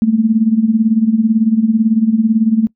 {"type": "tone with tremolo", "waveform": "sine", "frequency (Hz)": 221.9, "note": "A3", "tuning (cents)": 15, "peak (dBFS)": -6, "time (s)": [0.02, 2.67], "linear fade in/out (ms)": 0, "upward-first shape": "sine", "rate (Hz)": 18, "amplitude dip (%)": 75, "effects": ["noise-tail reverb RT60 0.1 s tail -23 dB re dry"]}